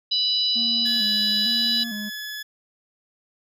harmonic tone, 987.8 Hz, B5, in tune, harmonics 3 / 4 / 5, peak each -27 / -21 / -26 dBFS, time 0.11-1.84 s, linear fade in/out 10 ms
triangle tone with vibrato, 220.9 Hz, A3, 7 cents sharp, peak -28 dBFS, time 0.55-2.1 s, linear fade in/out 20 ms, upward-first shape square, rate 1.1 Hz, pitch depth 87 cents each way
20% pulse tone, 1708 Hz, G#6, 48 cents sharp, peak -26 dBFS, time 0.85-2.43 s, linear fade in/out 10 ms
effects none

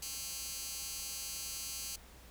15% pulse tone with high-pass filter, 270 Hz, C#4, 45 cents flat, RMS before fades -42 dBFS, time 0.02-1.96 s, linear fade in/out 5 ms, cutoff 5400 Hz, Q 1, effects added 60 Hz sine -57 dBFS peak until 2.3 s + pink hiss -58 dBFS RMS until 2.3 s

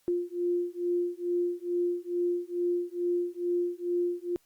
sine beating tone pair, 350 / 352.3 Hz, F4 / F4, +4 / +15 cents, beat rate 2.3 Hz, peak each -30 dBFS, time 0.08-4.36 s, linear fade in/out 0 ms, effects white hiss -68 dBFS RMS until 4.45 s + Opus 48 kbps

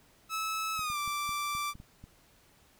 sawtooth tone with pitch glide, 1300 to 1171.6 Hz, E6 to D6, -24 to -5 cents, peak -28 dBFS, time 0.29-1.74 s, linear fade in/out 50 ms, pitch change -181 cents, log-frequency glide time 0.75-0.98 s
clicks, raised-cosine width 5 ms, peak -35 dBFS, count 8, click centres 0.793 / 0.901 / 1.077 / 1.292 / 1.551 / 1.754 / 1.801 / 2.04 s
effects pink hiss -63 dBFS RMS until 2.79 s

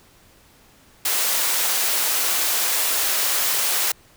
white high-pass noise, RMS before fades -21 dBFS, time 1.05-3.92 s, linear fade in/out 5 ms, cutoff 470 Hz, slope 12 dB/octave, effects pink hiss -53 dBFS RMS until 4.16 s

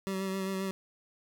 25% pulse tone with vibrato, 191.7 Hz, G3, 38 cents flat, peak -28 dBFS, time 0.07-0.71 s, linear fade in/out 0 ms, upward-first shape sine, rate 7.5 Hz, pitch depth 23 cents each way, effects none

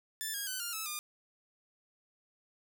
5% pulse tone with pitch steps, 1760 / 1632.7 / 1514.6 / 1405 / 1303.4 / 1209.1 Hz, A6 / G#6 / F#6 / F6 / E6 / D#6, 0 / -30 / +40 / +10 / -20 / -50 cents, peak -25 dBFS, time 0.21-0.99 s, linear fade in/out 0 ms, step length 130 ms, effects none

